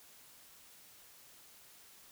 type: silence
effects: white hiss -59 dBFS RMS until 2.11 s